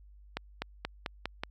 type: accelerating click train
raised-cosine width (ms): 0.3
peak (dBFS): -17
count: 6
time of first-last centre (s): 0.37-1.435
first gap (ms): 250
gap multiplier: 0.92
effects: added 50 Hz sine -52 dBFS peak until 1.5 s